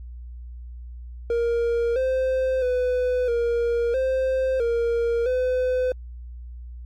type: tone with pitch steps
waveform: triangle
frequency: 468.9 / 520 / 500 / 470.9 / 523 / 467.6 / 507 Hz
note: A#4 / C5 / B4 / A#4 / C5 / A#4 / B4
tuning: +10 / -11 / +21 / +18 / -1 / +5 / +45 cents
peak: -18 dBFS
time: 1.3-5.92 s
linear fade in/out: 2 ms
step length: 660 ms
effects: added 60 Hz sine -35 dBFS peak until 6.85 s + AAC 64 kbps